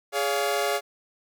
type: chord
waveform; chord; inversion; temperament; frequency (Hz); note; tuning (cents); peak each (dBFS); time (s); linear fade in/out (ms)
sawtooth; Db major; second; equal with one note detuned; 415.3 / 566.7 / 698.5; Ab4 / Db5 / F5; 0 / +38 / 0; -24; 0.12-0.81; 50
effects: none